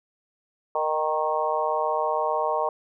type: harmonic tone with a mistuned harmonic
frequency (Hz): 155.56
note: D#3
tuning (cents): 0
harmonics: 3 / 4 / 5 / 6 / 7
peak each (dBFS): -30 / -27 / -29 / -28 / -29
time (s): 0.75-2.69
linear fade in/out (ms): 2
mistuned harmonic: 4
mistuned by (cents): -18
effects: none